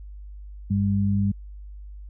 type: tone pair together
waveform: sine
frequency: 98.6 / 199.84 Hz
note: G2 / G3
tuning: +11 / +34 cents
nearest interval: octave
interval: 1223 cents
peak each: -22 dBFS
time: 0.7-1.32 s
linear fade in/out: 10 ms
effects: added 50 Hz sine -37 dBFS peak until 2.09 s